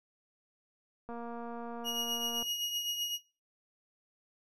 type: click train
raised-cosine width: 1 ms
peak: -30 dBFS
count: 315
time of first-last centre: 1.09-2.426 s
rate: 235 Hz
type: tone with tremolo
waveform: 35% pulse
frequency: 2883 Hz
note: F#7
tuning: 46 cents flat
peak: -28 dBFS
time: 1.84-3.19 s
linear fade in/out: 50 ms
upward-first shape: triangle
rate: 7.8 Hz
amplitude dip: 55%
effects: noise-tail reverb RT60 0.3 s tail -18 dB re dry + resampled to 32000 Hz